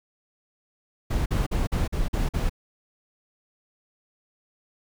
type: noise bursts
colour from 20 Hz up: brown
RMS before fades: -24 dBFS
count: 7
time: 1.1-2.496 s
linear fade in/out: 10 ms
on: 160 ms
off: 46 ms
effects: none